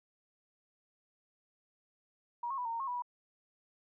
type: tone with pitch steps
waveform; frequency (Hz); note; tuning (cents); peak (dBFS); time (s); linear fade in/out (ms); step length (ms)
sine; 954 / 1085 / 986 / 917 / 923 / 1081 / 981 / 974; A#5 / C#6 / B5 / A#5 / A#5 / C#6 / B5 / B5; +40 / -37 / -3 / -29 / -17 / -44 / -12 / -24; -34; 2.43-3.022; 5; 74
effects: none